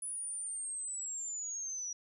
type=linear sweep; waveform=sine; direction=down; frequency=9950 to 5760 Hz; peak=-37 dBFS; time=0.02-1.93 s; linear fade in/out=5 ms; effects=none